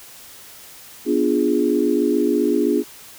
sine chord, B diminished seventh, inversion none, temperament equal with one note detuned, 246.2 / 293.7 / 349.2 / 415.3 Hz, B3 / D4 / F4 / Ab4, -5 / 0 / 0 / 0 cents, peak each -22 / -20 / -21 / -21 dBFS, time 1.05-2.84 s, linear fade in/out 50 ms, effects white hiss -42 dBFS RMS until 3.18 s

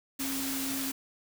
sine tone in noise, 269.9 Hz, C#4, 46 cents flat, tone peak -34 dBFS, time 0.19-0.92 s, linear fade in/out 10 ms, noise white, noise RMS -35 dBFS, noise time 0.19-0.92 s, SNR -2 dB, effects none

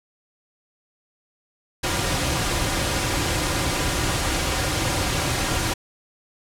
pink noise with comb filter, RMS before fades -23 dBFS, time 1.83-5.74 s, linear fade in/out 10 ms, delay 4.6 ms, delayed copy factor -0.5, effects low-pass 10000 Hz 12 dB/octave

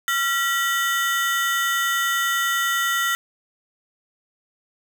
35% pulse ring-modulated tone, 1650 Hz, G#6, 12 cents flat, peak -15 dBFS, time 0.08-3.15 s, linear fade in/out 0 ms, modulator 280 Hz, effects none

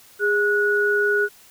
sine tone pair together, 410.6 / 1463.2 Hz, G#4 / F#6, -20 / -20 cents, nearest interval octave + minor seventh, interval 2200 cents, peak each -20 / -19 dBFS, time 0.19-1.29 s, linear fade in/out 50 ms, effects white hiss -50 dBFS RMS until 1.5 s

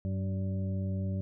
harmonic tone with a mistuned harmonic, 96.3 Hz, G2, 30 cents flat, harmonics 1 / 2 / 3 / 4 / 6, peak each -31 / -35 / -48 / -49 / -46 dBFS, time 0.05-1.21 s, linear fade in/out 0 ms, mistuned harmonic 2, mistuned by -24 cents, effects none

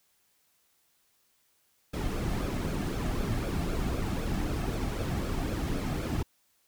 brown noise with flanger, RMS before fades -31 dBFS, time 1.93-6.23 s, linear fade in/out 10 ms, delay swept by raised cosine 1 to 2.1 ms, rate 3.9 Hz, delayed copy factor -0.55, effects white hiss -70 dBFS RMS until 6.67 s

